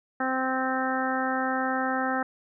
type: harmonic tone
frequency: 260.6 Hz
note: C4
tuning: 7 cents flat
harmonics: 1 / 2 / 3 / 4 / 5 / 6 / 7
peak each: -30 / -33 / -30 / -37 / -32 / -33 / -35 dBFS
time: 0.2-2.23 s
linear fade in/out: 5 ms
effects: none